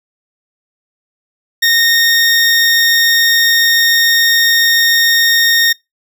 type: tone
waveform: 20% pulse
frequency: 1847 Hz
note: A#6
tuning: 16 cents flat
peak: -3 dBFS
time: 1.62-5.73 s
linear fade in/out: 10 ms
effects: noise-tail reverb RT60 0.2 s tail -26 dB re dry